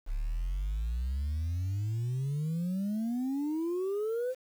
sine exponential sweep, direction up, 33.65 to 523.3 Hz, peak -27 dBFS, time 0.06-4.35 s, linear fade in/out 50 ms, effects tanh soft clip ceiling -28 dBFS + 9-bit

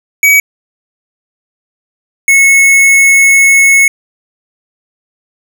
square tone pair in turn, 2269 / 2193 Hz, C#7 / C#7, +40 / -19 cents, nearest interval minor second, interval 59 cents, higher first, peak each -4 dBFS, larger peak neither, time 0.23-0.4 / 2.28-3.88 s, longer second, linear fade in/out 2 ms, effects none

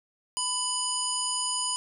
harmonic tone with a mistuned harmonic, 993 Hz, B5, 9 cents sharp, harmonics 1 / 3 / 5 / 7 / 9 / 10, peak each -34 / -34 / -34 / -34 / -34 / -34 dBFS, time 0.37-1.76 s, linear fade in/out 0 ms, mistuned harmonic 10, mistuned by -45 cents, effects none

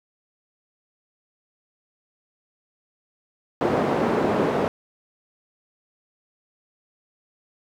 white band-pass noise, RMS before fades -22 dBFS, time 3.61-4.68 s, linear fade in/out 0 ms, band 170 to 590 Hz, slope 12 dB/octave, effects none

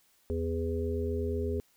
harmonic tone with a mistuned harmonic, 82.41 Hz, E2, in tune, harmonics 1 / 3 / 5 / 6, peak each -32 / -37 / -33 / -40 dBFS, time 0.3-1.6 s, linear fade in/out 0 ms, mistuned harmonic 6, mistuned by +20 cents, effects white hiss -67 dBFS RMS until 1.76 s

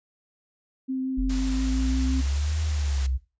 sine tone with vibrato, 261.6 Hz, C4, in tune, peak -25 dBFS, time 0.88-2.22 s, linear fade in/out 20 ms, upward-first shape triangle, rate 5.7 Hz, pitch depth 11 cents each way
sine exponential two-way sweep, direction up then down, 43.65 to 78.9 to 63.3 Hz, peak -23 dBFS, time 1.17-3.18 s, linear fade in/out 20 ms, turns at 2.61 s
white noise, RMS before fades -37 dBFS, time 1.29-3.07 s, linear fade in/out 10 ms
effects noise-tail reverb RT60 0.3 s tail -17 dB re dry + resampled to 16000 Hz

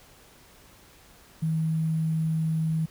sine tone with sample-and-hold, 159.8 Hz, D#3, 47 cents sharp, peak -23 dBFS, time 1.42-2.86 s, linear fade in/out 10 ms, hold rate 11025 Hz, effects pink hiss -54 dBFS RMS until 2.9 s

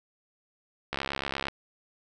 click train, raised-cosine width 0.3 ms, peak -14 dBFS, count 39, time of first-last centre 0.93-1.484 s, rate 68.6 Hz, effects none

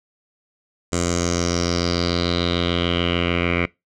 10% pulse tone with low-pass filter sweep, 86.8 Hz, F2, 10 cents flat, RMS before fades -21 dBFS, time 0.92-3.66 s, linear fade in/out 10 ms, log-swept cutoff 7500 to 2300 Hz, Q 5.3, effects noise-tail reverb RT60 0.2 s tail -22 dB re dry

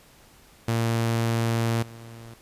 sawtooth tone with level steps, 115.1 Hz, A#2, 22 cents flat, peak -18 / -37 dBFS, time 0.68-2.34 s, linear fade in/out 5 ms, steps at 1.82 s, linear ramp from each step 10 ms, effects pink hiss -54 dBFS RMS until 2.41 s + resampled to 32000 Hz

